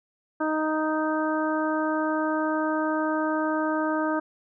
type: harmonic tone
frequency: 311.1 Hz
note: D#4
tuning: in tune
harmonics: 1 / 2 / 3 / 4 / 5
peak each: -26 / -29 / -31 / -32 / -33 dBFS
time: 0.4-4.2 s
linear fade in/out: 10 ms
effects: none